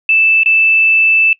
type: tone with dropouts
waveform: sine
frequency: 2639 Hz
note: E7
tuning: 1 cent sharp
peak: -7 dBFS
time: 0.09-1.33 s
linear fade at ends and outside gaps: 2 ms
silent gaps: 0.434-0.459 s
effects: noise-tail reverb RT60 0.1 s tail -20 dB re dry